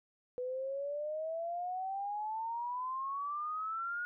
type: exponential sweep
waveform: sine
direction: up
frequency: 493.9 to 1449 Hz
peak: -35 dBFS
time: 0.38-4.05 s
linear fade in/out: 0 ms
effects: none